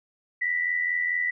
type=tone pair together; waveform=sine; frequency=1894 / 1978.6 Hz; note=A#6 / B6; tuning=+27 / +3 cents; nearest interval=minor second; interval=76 cents; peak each=-31 / -24 dBFS; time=0.41-1.31 s; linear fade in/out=10 ms; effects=none